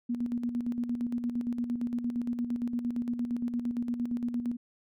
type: tone with tremolo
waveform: sine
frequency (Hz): 240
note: B3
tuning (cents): -49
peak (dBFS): -27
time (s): 0.09-4.57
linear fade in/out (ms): 10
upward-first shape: square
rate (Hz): 8.7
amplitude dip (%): 55
effects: none